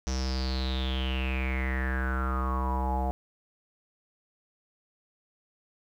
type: tone with low-pass filter sweep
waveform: square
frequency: 65.1 Hz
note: C2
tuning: 8 cents flat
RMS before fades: -29 dBFS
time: 0.07-3.11 s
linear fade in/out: 0 ms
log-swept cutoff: 5900 to 750 Hz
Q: 9.8
effects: 10-bit